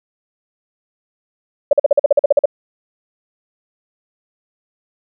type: tone bursts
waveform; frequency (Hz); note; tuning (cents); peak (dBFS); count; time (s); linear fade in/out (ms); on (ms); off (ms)
sine; 573; D5; -43; -5; 12; 1.71-2.457; 5; 21; 45
effects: none